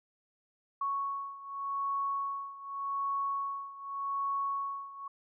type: beating tone pair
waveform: sine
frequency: 1108.7 / 1109.55 Hz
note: C#6 / C#6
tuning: 0 / +1 cents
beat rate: 0.85 Hz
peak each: -34 / -37 dBFS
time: 0.81-5.08 s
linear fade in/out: 5 ms
effects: none